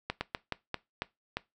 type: slowing click train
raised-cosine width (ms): 0.3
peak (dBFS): -15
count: 7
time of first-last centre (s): 0.1-1.37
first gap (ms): 110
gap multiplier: 1.26
effects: noise-tail reverb RT60 0.2 s tail -20 dB re dry